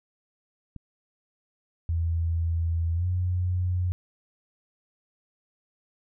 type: click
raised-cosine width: 5 ms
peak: -27 dBFS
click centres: 0.763 s
type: tone with pitch glide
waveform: sine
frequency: 83.2 to 90.21 Hz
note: E2 to F#2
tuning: +17 to -43 cents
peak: -23 dBFS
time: 1.89-3.92 s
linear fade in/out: 0 ms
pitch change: +140 cents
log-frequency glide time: 2.94-3.06 s
effects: none